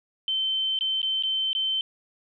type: tone with dropouts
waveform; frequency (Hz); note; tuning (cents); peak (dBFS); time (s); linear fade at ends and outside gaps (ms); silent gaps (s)
sine; 3090; G7; -26; -23; 0.28-1.81; 1; 0.789-0.809 / 1.017-1.029 / 1.225-1.235 / 1.531-1.55
effects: none